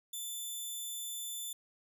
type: tone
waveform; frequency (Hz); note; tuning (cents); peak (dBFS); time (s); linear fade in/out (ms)
10% pulse; 3520; A7; 0; -31; 0.13-1.53; 5
effects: none